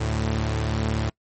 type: tone pair together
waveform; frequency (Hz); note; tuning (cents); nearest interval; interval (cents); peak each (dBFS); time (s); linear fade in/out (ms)
sawtooth; 73.91 / 110; D2 / A2; +12 / 0; perfect fifth; 688; -22 / -21; 0-1.1; 10
effects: noise-tail reverb RT60 0.1 s tail -24 dB re dry + MP3 32 kbps